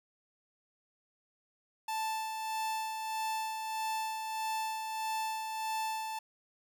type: tone with tremolo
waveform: 45% pulse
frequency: 880 Hz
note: A5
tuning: in tune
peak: -32 dBFS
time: 1.88-6.19 s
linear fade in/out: 5 ms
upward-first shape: sine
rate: 1.6 Hz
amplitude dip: 40%
effects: none